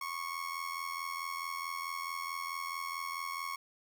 30% pulse tone with amplitude modulation, 1099 Hz, C#6, 15 cents flat, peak -31 dBFS, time 0.01-3.56 s, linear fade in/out 5 ms, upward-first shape sine, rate 84.6 Hz, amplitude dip 70%, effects none

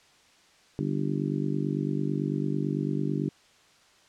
harmonic tone, 49 Hz, G1, in tune, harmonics 3 / 4 / 5 / 6 / 7 / 8, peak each -30 / -32 / -36 / -32 / -36 / -37 dBFS, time 0.79-3.29 s, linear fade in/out 0 ms, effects white hiss -59 dBFS RMS until 4.08 s + low-pass 6000 Hz 12 dB/octave

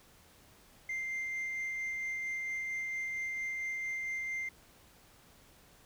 sine tone with tremolo, 2093 Hz, C7, in tune, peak -31 dBFS, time 0.89-4.49 s, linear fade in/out 5 ms, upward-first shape sine, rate 4.4 Hz, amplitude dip 25%, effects tanh soft clip ceiling -33 dBFS + pink hiss -61 dBFS RMS until 5.85 s

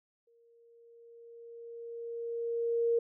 sine tone with exponential growth, 466.2 Hz, A#4, in tune, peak -24 dBFS, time 0.27-2.99 s, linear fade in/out 5 ms, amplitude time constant 590 ms, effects none

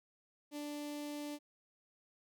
sawtooth tone with notch filter, 293.7 Hz, D4, in tune, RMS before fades -43 dBFS, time 0.51-1.39 s, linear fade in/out 50 ms, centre 1400 Hz, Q 1.1, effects none

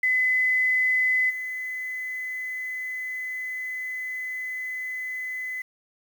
sine tone with level steps, 2019 Hz, B6, 38 cents sharp, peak -19 / -29 dBFS, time 0.03-5.62 s, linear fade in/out 5 ms, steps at 1.29 s, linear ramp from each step 20 ms, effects 8-bit

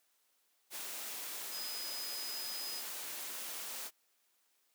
sine tone in noise, 5010 Hz, D#8, 11 cents sharp, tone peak -42 dBFS, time 1.5-2.83 s, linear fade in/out 50 ms, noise white, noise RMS -43 dBFS, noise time 0.7-3.91 s, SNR -2 dB, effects white hiss -75 dBFS RMS until 4.74 s + high-pass 300 Hz 12 dB/octave

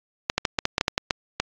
clicks, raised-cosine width 0.2 ms, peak -3 dBFS, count 11, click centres 0.299 / 0.38 / 0.452 / 0.588 / 0.654 / 0.781 / 0.811 / 0.881 / 0.979 / 1.108 / 1.4 s, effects low-pass 7000 Hz 12 dB/octave + AAC 48 kbps

